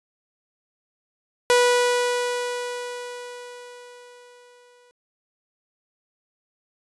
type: tone with exponential decay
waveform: sawtooth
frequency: 489.6 Hz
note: B4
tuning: 15 cents flat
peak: -10 dBFS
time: 1.5-4.91 s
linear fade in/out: 0 ms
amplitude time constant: 740 ms
effects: resampled to 24000 Hz